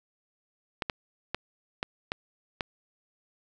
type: clicks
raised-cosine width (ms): 0.3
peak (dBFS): -13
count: 6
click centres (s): 0.822 / 0.898 / 1.346 / 1.829 / 2.119 / 2.608
effects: none